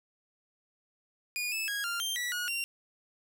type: tone with pitch steps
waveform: sawtooth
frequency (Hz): 2446 / 2614 / 1646 / 1394 / 3159 / 1948 / 1449 / 2761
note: D#7 / E7 / G#6 / F6 / G7 / B6 / F#6 / F7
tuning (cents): -30 / -15 / -16 / -4 / +13 / -24 / -37 / -20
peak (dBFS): -28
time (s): 1.36-2.64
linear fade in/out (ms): 0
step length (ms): 160
effects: none